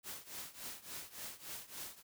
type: noise with tremolo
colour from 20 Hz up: white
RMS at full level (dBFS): -44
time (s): 0.03-2.03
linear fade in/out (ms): 50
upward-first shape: triangle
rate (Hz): 3.5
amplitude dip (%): 90
effects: none